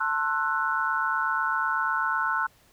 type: chord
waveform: sine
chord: F# half-diminished seventh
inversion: first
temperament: just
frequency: 888 / 1065.6 / 1332 / 1480 Hz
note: A5 / C6 / E6 / F#6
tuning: +16 / +31 / +18 / 0 cents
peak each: -31 / -30 / -29 / -27 dBFS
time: 0-2.47 s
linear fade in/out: 10 ms
effects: pink hiss -60 dBFS RMS until 2.72 s